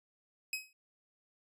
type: tone with exponential decay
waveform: sawtooth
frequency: 2541 Hz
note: D#7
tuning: 36 cents sharp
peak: -28 dBFS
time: 0.53-0.73 s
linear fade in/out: 2 ms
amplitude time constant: 42 ms
effects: resampled to 32000 Hz